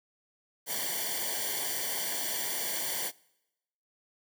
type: noise with comb filter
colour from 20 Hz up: white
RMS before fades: -33 dBFS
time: 0.66-3.12 s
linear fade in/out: 50 ms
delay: 0.77 ms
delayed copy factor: -1
effects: noise-tail reverb RT60 0.9 s tail -24 dB re dry